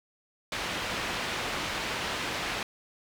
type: low-pass noise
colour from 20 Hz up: white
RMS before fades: -33 dBFS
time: 0.52-2.63 s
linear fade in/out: 2 ms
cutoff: 3000 Hz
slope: 12 dB/octave
effects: none